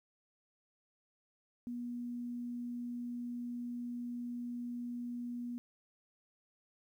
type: tone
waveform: sine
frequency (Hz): 241.5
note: B3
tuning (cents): -39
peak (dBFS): -38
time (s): 1.67-5.58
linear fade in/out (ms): 0
effects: 12-bit